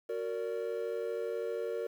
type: chord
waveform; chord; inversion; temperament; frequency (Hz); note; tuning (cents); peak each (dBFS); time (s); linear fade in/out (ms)
triangle; Gb augmented; none; just; 370 / 462.5 / 578.1; Gb4 / Bb4 / D5; 0 / -14 / -27; -38 / -33 / -38; 0.09-1.87; 5
effects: 10-bit